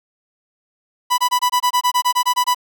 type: tone bursts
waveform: 45% pulse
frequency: 990 Hz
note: B5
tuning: 4 cents sharp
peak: -13 dBFS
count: 14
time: 1.1-2.547 s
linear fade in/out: 20 ms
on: 82 ms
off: 23 ms
effects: none